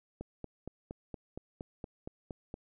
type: click train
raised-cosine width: 2 ms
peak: -27 dBFS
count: 11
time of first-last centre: 0.21-2.541 s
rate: 4.29 Hz
effects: none